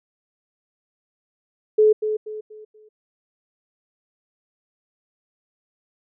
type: tone with echo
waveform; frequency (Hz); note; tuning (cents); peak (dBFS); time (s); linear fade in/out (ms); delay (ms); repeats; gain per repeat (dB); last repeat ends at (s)
sine; 429.1; A4; -43; -11; 1.78-1.93; 10; 240; 4; -9; 2.89
effects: none